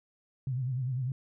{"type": "tone with vibrato", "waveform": "sine", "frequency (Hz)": 128, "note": "C3", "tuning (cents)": -38, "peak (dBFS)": -29, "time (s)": [0.47, 1.12], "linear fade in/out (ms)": 2, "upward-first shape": "sine", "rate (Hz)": 10, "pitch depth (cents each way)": 96, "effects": []}